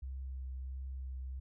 sine tone with vibrato, 65.4 Hz, C2, in tune, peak -39 dBFS, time 0.02-1.4 s, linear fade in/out 10 ms, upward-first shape triangle, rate 1.5 Hz, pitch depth 20 cents each way, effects none

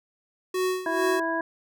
square tone with tremolo, 370 Hz, F#4, in tune, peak -23 dBFS, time 0.54-1.2 s, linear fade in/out 5 ms, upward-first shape sine, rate 2.3 Hz, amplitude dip 80%
harmonic tone, 329.6 Hz, E4, in tune, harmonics 1 / 2 / 3 / 5, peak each -30 / -30 / -30 / -30 dBFS, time 0.86-1.41 s, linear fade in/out 2 ms
effects none

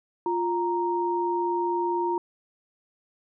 sine tone pair together, 350 / 932.2 Hz, F4 / A#5, +4 / 0 cents, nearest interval octave + perfect fourth, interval 1696 cents, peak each -26 dBFS, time 0.26-2.18 s, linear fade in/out 2 ms, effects none

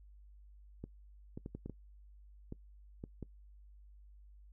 clicks, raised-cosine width 3 ms, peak -30 dBFS, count 9, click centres 0.84 / 1.375 / 1.461 / 1.55 / 1.66 / 1.697 / 2.524 / 3.039 / 3.227 s, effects noise-tail reverb RT60 0.1 s tail -22 dB re dry + added 50 Hz sine -55 dBFS peak until 4.52 s

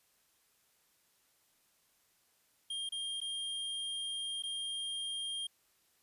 square tone with dropouts, 3211 Hz, G7, 41 cents sharp, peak -37 dBFS, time 2.7-5.47 s, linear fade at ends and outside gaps 5 ms, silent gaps 2.891-2.921 / 3.204-3.214 / 4.424-4.435 s, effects white hiss -72 dBFS RMS until 6.02 s + resampled to 32000 Hz

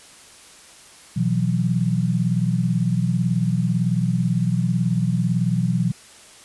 sine chord, B suspended fourth, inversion none, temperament equal with one note detuned, 123.47 / 164.81 / 182.87 Hz, B2 / E3 / F#3, 0 / 0 / -20 cents, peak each -22 dBFS, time 1.16-5.92 s, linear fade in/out 10 ms, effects white hiss -46 dBFS RMS until 6.44 s + resampled to 24000 Hz

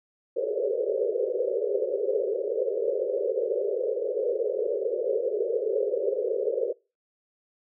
pink band-pass noise, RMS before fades -27 dBFS, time 0.36-6.73 s, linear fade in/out 10 ms, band 390 to 560 Hz, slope 96 dB/octave, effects noise-tail reverb RT60 0.3 s tail -24 dB re dry

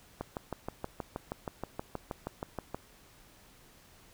click train, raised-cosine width 1 ms, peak -21 dBFS, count 17, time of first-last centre 0.21-2.746 s, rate 6.31 Hz, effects pink hiss -59 dBFS RMS until 4.13 s

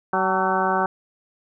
harmonic tone with a mistuned harmonic, 189.3 Hz, F#3, 40 cents sharp, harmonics 1 / 2 / 3 / 4 / 5 / 6 / 7 / 8, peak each -29 / -27 / -29 / -24 / -25 / -27 / -28 / -28 dBFS, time 0.13-0.86 s, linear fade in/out 2 ms, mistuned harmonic 5, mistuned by -63 cents, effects none

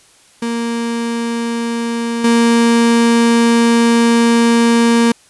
35% pulse tone with level steps, 233.1 Hz, A#3, in tune, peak -15 / -7 dBFS, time 0.42-5.12 s, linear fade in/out 5 ms, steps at 2.24 s, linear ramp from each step 5 ms, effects white hiss -48 dBFS RMS until 5.29 s + resampled to 24000 Hz

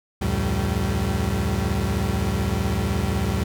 35% pulse tone cluster, 70.5 / 86.4 / 109.7 / 193.9 Hz, C#2 / F2 / A2 / G3, +30 / -18 / -5 / -19 cents, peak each -25 dBFS, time 0.21-3.44 s, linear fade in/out 10 ms, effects none

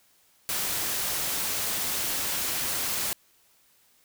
white noise, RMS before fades -29 dBFS, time 0.49-3.13 s, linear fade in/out 0 ms, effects white hiss -63 dBFS RMS until 4.04 s

